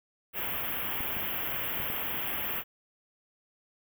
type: band-stop noise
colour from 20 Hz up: white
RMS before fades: -33 dBFS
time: 0.33-2.64 s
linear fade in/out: 50 ms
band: 3300 to 12000 Hz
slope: 96 dB/octave
type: clicks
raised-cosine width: 3 ms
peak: -28 dBFS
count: 4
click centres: 1.006 / 1.168 / 1.801 / 1.901 s
effects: none